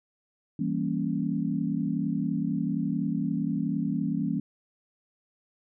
sine chord, E diminished seventh, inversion none, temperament equal, 164.81 / 196 / 233.1 / 277.2 Hz, E3 / G3 / Bb3 / Db4, 0 / 0 / 0 / 0 cents, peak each -31 dBFS, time 0.59-4.4 s, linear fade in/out 5 ms, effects none

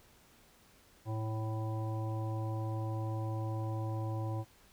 harmonic tone, 110 Hz, A2, in tune, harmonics 1 / 3 / 5 / 7 / 9, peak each -34 / -43 / -46 / -47 / -48 dBFS, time 1.05-4.45 s, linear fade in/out 50 ms, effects pink hiss -63 dBFS RMS until 4.72 s

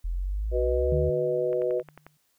sine exponential sweep, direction up, 41.2 to 79.3 Hz, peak -26 dBFS, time 0.04-1.1 s, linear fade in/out 10 ms
sine chord, B major, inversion second, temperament equal, 370 / 493.9 / 622.3 Hz, F#4 / B4 / D#5, 0 / 0 / 0 cents, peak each -28 / -26 / -30 dBFS, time 0.51-1.83 s, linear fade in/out 50 ms
sine tone with exponential decay, 150.2 Hz, D3, 39 cents sharp, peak -25 dBFS, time 0.92-2.17 s, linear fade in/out 0 ms, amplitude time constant 270 ms
click train, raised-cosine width 0.5 ms, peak -29 dBFS, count 7, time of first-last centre 1.53-2.066 s, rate 11.2 Hz
effects white hiss -70 dBFS RMS until 2.38 s

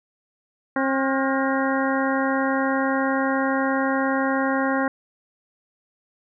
harmonic tone with a mistuned harmonic, 268.3 Hz, C4, 44 cents sharp, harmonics 1 / 2 / 3 / 4 / 5 / 6 / 7, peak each -23 / -26 / -28 / -29 / -30 / -31 / -31 dBFS, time 0.76-4.88 s, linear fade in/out 2 ms, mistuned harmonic 5, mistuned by +87 cents, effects none

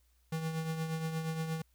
square tone with tremolo, 160.8 Hz, E3, 43 cents flat, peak -32 dBFS, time 0.32-1.62 s, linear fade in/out 5 ms, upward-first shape triangle, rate 8.5 Hz, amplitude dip 55%, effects added 60 Hz sine -67 dBFS peak until 1.74 s + white hiss -75 dBFS RMS until 1.74 s

